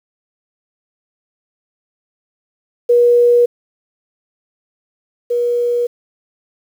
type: tone pair in turn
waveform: sine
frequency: 480.9 / 480.9 Hz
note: B4 / B4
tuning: -46 / -46 cents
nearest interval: unison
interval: 0 cents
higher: neither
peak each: -7 / -13 dBFS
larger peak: first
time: 2.89-3.46 / 5.3-5.87 s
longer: neither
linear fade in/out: 10 ms
effects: 7-bit